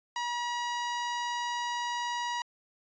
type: tone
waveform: sawtooth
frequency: 961 Hz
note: B5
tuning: 48 cents flat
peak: -27 dBFS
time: 0.16-2.42 s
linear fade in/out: 2 ms
effects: resampled to 16000 Hz